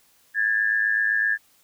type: tone pair together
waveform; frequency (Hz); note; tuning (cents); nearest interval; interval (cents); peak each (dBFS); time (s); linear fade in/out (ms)
sine; 1652.2 / 1760; G#6 / A6; -9 / 0; minor second; 109; -22; 0.34-1.38; 50
effects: white hiss -60 dBFS RMS until 1.63 s